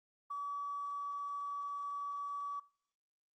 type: tone with tanh clipping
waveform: triangle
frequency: 1143 Hz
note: D6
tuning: 47 cents flat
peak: -37 dBFS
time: 0.3-2.6 s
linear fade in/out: 10 ms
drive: 2 dB
effects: noise-tail reverb RT60 0.5 s tail -22 dB re dry + Opus 32 kbps